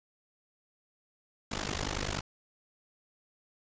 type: noise with amplitude modulation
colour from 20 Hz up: pink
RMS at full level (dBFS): -30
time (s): 1.51-2.21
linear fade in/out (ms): 10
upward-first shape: sine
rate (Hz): 50.5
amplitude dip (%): 95
effects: resampled to 16000 Hz